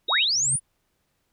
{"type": "tone", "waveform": "sine", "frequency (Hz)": 3774, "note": "A#7", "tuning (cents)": 21, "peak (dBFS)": -22, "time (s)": [0.08, 0.25], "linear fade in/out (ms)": 10}
{"type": "linear sweep", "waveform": "sine", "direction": "up", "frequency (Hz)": [261.6, 10000], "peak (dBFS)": -20, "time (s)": [0.08, 0.6], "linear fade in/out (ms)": 50}
{"type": "tone with exponential growth", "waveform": "sine", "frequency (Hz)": 134.2, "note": "C3", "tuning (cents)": 44, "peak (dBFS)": -27, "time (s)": [0.24, 0.56], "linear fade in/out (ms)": 5, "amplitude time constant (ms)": 68}
{"effects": ["pink hiss -72 dBFS RMS until 1.32 s"]}